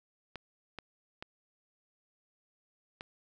clicks, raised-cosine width 0.3 ms, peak -25 dBFS, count 4, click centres 0.357 / 0.787 / 1.225 / 3.009 s, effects none

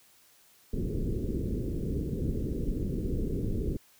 pink low-pass noise, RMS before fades -31 dBFS, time 0.73-3.77 s, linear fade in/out 5 ms, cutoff 450 Hz, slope 48 dB/octave, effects white hiss -61 dBFS RMS until 3.99 s

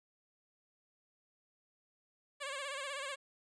10% pulse tone with vibrato, 556 Hz, C#5, 5 cents sharp, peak -31 dBFS, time 2.4-3.16 s, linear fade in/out 20 ms, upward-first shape sine, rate 16 Hz, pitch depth 85 cents each way, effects resampled to 22050 Hz

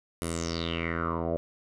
10% pulse tone with low-pass filter sweep, 83.5 Hz, E2, 23 cents sharp, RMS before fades -31 dBFS, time 0.22-1.37 s, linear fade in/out 0 ms, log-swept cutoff 11000 to 570 Hz, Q 6.1, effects none

